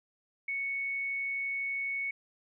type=tone; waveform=sine; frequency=2217 Hz; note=C#7; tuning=in tune; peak=-31 dBFS; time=0.48-2.11 s; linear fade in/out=5 ms; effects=none